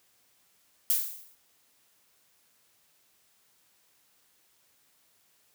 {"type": "noise with exponential decay", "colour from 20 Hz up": "violet", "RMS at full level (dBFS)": -22, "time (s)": [0.9, 1.35], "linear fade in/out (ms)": 2, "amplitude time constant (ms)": 97, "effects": ["white hiss -67 dBFS RMS until 5.54 s", "high-pass 60 Hz 12 dB/octave"]}